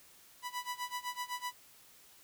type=tone with tremolo; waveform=sawtooth; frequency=987.8 Hz; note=B5; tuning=in tune; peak=-31 dBFS; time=0.42-1.54 s; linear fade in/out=50 ms; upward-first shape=sine; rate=7.9 Hz; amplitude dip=90%; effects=white hiss -60 dBFS RMS until 2.23 s